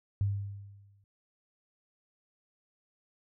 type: tone with exponential decay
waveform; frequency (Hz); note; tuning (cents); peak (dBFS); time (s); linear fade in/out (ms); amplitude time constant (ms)
sine; 100; G2; +35; -24; 0.21-1.04; 0; 180
effects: none